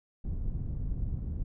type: low-pass noise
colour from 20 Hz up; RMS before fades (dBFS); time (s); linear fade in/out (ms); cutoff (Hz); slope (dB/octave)
pink; -33; 0.24-1.44; 10; 130; 12
effects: none